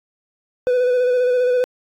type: tone with vibrato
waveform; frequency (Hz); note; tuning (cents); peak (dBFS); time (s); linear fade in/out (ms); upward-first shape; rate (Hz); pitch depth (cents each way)
triangle; 498; B4; +14; -12; 0.67-1.64; 0; square; 15; 22
effects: AAC 64 kbps